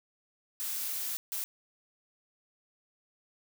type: noise bursts at uneven times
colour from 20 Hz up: blue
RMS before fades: -35 dBFS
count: 2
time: 0.6-1.17 / 1.32-1.44 s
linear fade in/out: 0 ms
effects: none